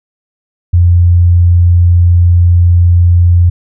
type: tone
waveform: sine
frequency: 87.31 Hz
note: F2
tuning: in tune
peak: -3 dBFS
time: 0.73-3.5 s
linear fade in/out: 10 ms
effects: none